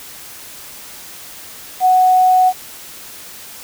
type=tone with quantisation; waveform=sine; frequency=740 Hz; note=F#5; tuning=in tune; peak=-8 dBFS; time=1.8-2.53 s; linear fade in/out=50 ms; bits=6; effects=white hiss -35 dBFS RMS until 3.63 s